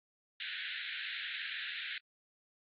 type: band-pass noise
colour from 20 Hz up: pink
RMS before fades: -41 dBFS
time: 0.4-1.98 s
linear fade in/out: 2 ms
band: 1500 to 4000 Hz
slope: 96 dB/octave
effects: AAC 48 kbps